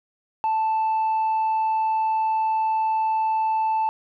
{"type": "tone with tanh clipping", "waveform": "sine", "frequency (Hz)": 880, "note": "A5", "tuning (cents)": 0, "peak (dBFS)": -20, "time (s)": [0.44, 3.89], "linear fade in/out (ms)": 0, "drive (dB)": 1, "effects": []}